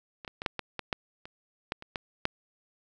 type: clicks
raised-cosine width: 0.3 ms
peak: -26 / -22 / -20 / -10 / -16 / -17 / -12 / -27 / -14 / -27 / -16 / -10 dBFS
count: 12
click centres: 0.248 / 0.278 / 0.419 / 0.462 / 0.593 / 0.793 / 0.928 / 1.255 / 1.721 / 1.824 / 1.958 / 2.254 s
effects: none